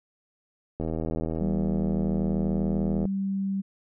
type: click train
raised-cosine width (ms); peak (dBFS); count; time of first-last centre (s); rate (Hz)
2; -17; 182; 0.8-3.054; 80.3
type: tone with pitch glide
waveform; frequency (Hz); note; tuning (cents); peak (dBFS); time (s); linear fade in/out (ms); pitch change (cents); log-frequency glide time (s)
sine; 193.1 to 194.89; G3 to G3; -26 to -10; -25; 1.4-3.62; 20; +16; 2.52-2.73
effects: none